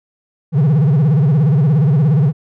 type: tone with vibrato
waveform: triangle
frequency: 146.9 Hz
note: D3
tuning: 1 cent sharp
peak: -7 dBFS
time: 0.52-2.33 s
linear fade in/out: 50 ms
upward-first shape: sine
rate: 17 Hz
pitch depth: 220 cents each way
effects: none